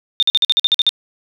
sine tone bursts, 3625 Hz, A#7, 49 cents flat, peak -9 dBFS, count 10, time 0.2-0.892 s, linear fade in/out 0 ms, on 26 ms, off 48 ms, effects none

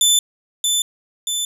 20% pulse tone with echo, 3521 Hz, A7, in tune, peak -6 dBFS, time 0.01-0.19 s, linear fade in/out 2 ms, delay 630 ms, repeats 2, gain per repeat -4 dB, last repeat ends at 1.45 s, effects none

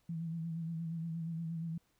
sine tone with vibrato, 164.81 Hz, E3, in tune, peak -36 dBFS, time 0.09-1.78 s, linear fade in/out 5 ms, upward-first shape sine, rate 8.5 Hz, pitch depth 43 cents each way, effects pink hiss -75 dBFS RMS until 1.99 s

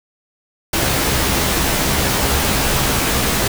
pink noise with comb filter, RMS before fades -17 dBFS, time 0.73-3.48 s, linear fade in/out 5 ms, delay 15 ms, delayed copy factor +0.6, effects none

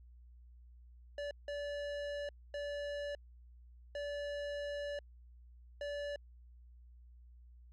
square tone bursts at uneven times, 578 Hz, D5, 28 cents flat, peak -39 dBFS, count 5, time 1.18-1.31 / 1.48-2.29 / 2.54-3.15 / 3.95-4.99 / 5.81-6.16 s, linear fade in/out 2 ms, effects added 60 Hz sine -55 dBFS peak until 7.72 s + low-pass 4000 Hz 12 dB/octave

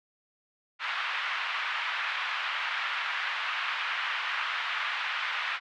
pink band-pass noise, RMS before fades -32 dBFS, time 0.79-5.6 s, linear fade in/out 50 ms, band 1100 to 3100 Hz, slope 24 dB/octave, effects none

